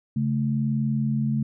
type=tone pair together; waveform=sine; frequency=137.76 / 218.5 Hz; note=C#3 / A3; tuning=-10 / -12 cents; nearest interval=minor sixth; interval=798 cents; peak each=-24 dBFS; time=0.16-1.43 s; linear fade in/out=5 ms; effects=none